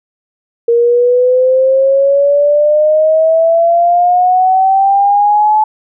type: exponential sweep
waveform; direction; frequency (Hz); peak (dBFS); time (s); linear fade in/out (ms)
sine; up; 466.2 to 865; -6; 0.68-5.64; 5
effects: none